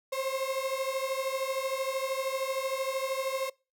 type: beating tone pair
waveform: 35% pulse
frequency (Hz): 526 / 539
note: C5 / C#5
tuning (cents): +9 / -49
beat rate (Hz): 13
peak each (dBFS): -31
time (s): 0.12-3.5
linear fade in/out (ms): 10
effects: noise-tail reverb RT60 0.3 s tail -25 dB re dry